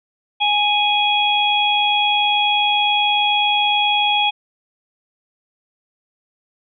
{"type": "harmonic tone", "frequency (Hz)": 830.6, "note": "G#5", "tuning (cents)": 0, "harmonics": [1, 3, 4], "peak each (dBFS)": [-18, -20, -18], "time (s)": [0.4, 4.31], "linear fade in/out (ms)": 20, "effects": []}